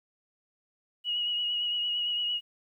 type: tone with vibrato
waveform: sine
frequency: 2903 Hz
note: F#7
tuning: 34 cents flat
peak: -27 dBFS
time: 1.04-2.41 s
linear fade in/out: 50 ms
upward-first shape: sine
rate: 8.8 Hz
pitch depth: 24 cents each way
effects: 11-bit